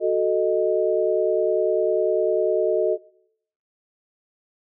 sine chord, D# diminished, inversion first, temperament equal, 370 / 440 / 622.3 Hz, F#4 / A4 / D#5, 0 / 0 / 0 cents, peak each -22 dBFS, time 0-2.98 s, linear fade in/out 50 ms, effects noise-tail reverb RT60 0.7 s tail -22 dB re dry

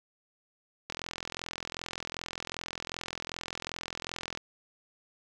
click train, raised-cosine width 0.2 ms, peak -18 dBFS, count 149, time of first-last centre 0.9-4.374 s, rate 42.6 Hz, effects none

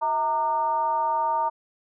sine tone with frequency modulation, 921 Hz, A#5, 21 cents flat, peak -21 dBFS, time 0.01-1.5 s, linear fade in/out 20 ms, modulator 277 Hz, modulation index 0.62, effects none

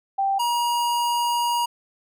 sine / square tone pair in turn, 784 / 952.7 Hz, G5 / A#5, 0 / +37 cents, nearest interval minor third, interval 337 cents, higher second, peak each -19 / -21 dBFS, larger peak first, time 0.18-0.39 / 0.39-1.66 s, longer second, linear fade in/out 10 ms, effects none

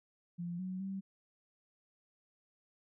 sine tone with pitch steps, 173.3 / 185.7 / 193.3 Hz, F3 / F#3 / G3, -13 / +7 / -24 cents, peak -37 dBFS, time 0.38-1.01 s, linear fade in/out 20 ms, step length 210 ms, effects none

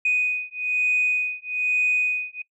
sine beating tone pair, 2489 / 2490.1 Hz, D#7 / D#7, 0 / +1 cents, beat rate 1.1 Hz, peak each -23 dBFS, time 0.05-2.42 s, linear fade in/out 5 ms, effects noise-tail reverb RT60 0.1 s tail -22 dB re dry + tanh soft clip ceiling -13 dBFS

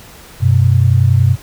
sine tone pair together, 95.4 / 126.09 Hz, G2 / B2, -47 / +36 cents, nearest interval perfect fourth, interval 483 cents, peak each -10 dBFS, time 0.4-1.37 s, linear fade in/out 50 ms, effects pink hiss -38 dBFS RMS until 1.42 s

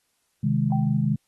sine chord, Ab major, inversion first, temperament equal, 130.81 / 155.56 / 207.7 Hz, C3 / Eb3 / Ab3, 0 / 0 / 0 cents, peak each -24 dBFS, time 0.43-1.16 s, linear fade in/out 10 ms
sine tone with exponential decay, 778 Hz, G5, 13 cents flat, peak -26 dBFS, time 0.72-1.06 s, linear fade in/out 2 ms, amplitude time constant 72 ms
effects white hiss -71 dBFS RMS until 1.27 s + AAC 32 kbps

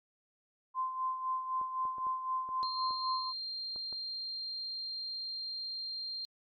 sine tone with tremolo, 1037 Hz, C6, 16 cents flat, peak -30 dBFS, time 0.74-3.33 s, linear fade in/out 50 ms, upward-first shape sine, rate 3.9 Hz, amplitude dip 60%
clicks, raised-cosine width 1 ms, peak -38 dBFS, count 9, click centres 1.614 / 1.853 / 1.983 / 2.068 / 2.49 / 2.63 / 2.908 / 3.761 / 3.927 s
sine tone, 4186 Hz, C8, in tune, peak -37 dBFS, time 2.63-6.25 s, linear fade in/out 0 ms
effects Opus 48 kbps

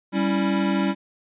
square chord, C# diminished, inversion second, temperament equal, 196 / 277.2 / 329.6 Hz, G3 / C#4 / E4, 0 / 0 / 0 cents, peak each -23 / -26 / -27 dBFS, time 0.12-0.95 s, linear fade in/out 50 ms, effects resampled to 8000 Hz

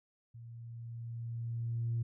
sine tone with level ramp, 116.54 Hz, A#2, in tune, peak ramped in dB -47 to -29 dBFS, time 0.34-2.03 s, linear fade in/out 10 ms, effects tanh soft clip ceiling -27 dBFS

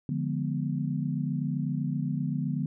sine chord, D diminished seventh, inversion none, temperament equal, 146.83 / 174.61 / 207.7 / 246.9 Hz, D3 / F3 / Ab3 / Cb4, 0 / 0 / 0 / 0 cents, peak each -30 / -33 / -36 / -33 dBFS, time 0.09-2.66 s, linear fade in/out 2 ms, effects none

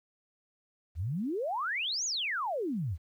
sine exponential two-way sweep, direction up then down, 71.8 to 6990 to 71.8 Hz, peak -30 dBFS, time 0.95-2.98 s, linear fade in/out 50 ms, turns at 2.05 s, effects 11-bit

